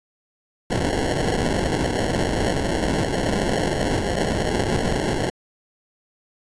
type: noise with sample-and-hold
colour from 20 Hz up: white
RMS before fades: -22 dBFS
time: 0.7-5.3 s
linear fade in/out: 5 ms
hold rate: 1225 Hz
effects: resampled to 22050 Hz